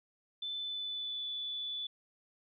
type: tone with pitch glide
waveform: sine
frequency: 3520 to 3468 Hz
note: A7 to A7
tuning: 0 to -26 cents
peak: -36 dBFS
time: 0.42-1.87 s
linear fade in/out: 5 ms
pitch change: -26 cents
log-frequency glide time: 0.52-1.27 s
effects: none